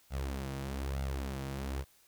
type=tone with flanger; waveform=sawtooth; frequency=67.6 Hz; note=C#2; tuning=43 cents flat; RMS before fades=-37 dBFS; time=0.1-1.85 s; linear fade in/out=50 ms; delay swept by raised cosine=1.4 to 6.4 ms; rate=1.1 Hz; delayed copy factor=+0.65; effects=white hiss -65 dBFS RMS until 2.07 s